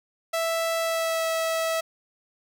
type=tone with pitch glide; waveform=sawtooth; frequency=659.3 to 651.4 Hz; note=E5 to E5; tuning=0 to -21 cents; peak=-20 dBFS; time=0.33-1.81 s; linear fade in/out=10 ms; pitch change=-21 cents; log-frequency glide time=0.79-1.28 s; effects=none